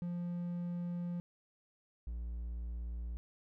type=tone pair in turn; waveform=triangle; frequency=174.61 / 58.37 Hz; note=F3 / A#1; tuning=0 / +3 cents; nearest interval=octave + perfect fifth; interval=1897 cents; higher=first; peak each=-34 / -36 dBFS; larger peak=first; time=0.02-1.2 / 2.07-3.17 s; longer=first; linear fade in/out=0 ms; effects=none